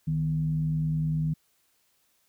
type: tone with frequency modulation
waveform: sine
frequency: 155.56 Hz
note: D#3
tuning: in tune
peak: -24 dBFS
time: 0.07-1.34 s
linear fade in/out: 10 ms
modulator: 89.5 Hz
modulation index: 0.36
effects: white hiss -69 dBFS RMS until 2.28 s